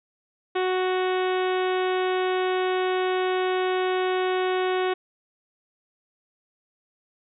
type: harmonic tone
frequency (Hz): 370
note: F#4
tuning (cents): 0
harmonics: 1 / 2 / 3 / 4 / 5 / 6 / 7 / 8 / 9 / 10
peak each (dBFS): -23 / -29 / -33 / -35 / -37 / -39 / -40 / -41 / -42 / -43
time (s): 0.55-4.94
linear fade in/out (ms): 10
effects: none